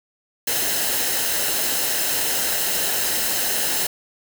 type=noise with comb filter; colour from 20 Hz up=white; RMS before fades=-22 dBFS; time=0.47-3.87 s; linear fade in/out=5 ms; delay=0.86 ms; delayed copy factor=-0.5; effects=none